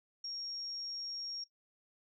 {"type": "tone", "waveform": "sine", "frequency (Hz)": 5570, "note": "F8", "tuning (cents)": -5, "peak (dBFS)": -39, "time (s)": [0.24, 1.44], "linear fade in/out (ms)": 5, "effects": ["noise-tail reverb RT60 0.1 s tail -18 dB re dry"]}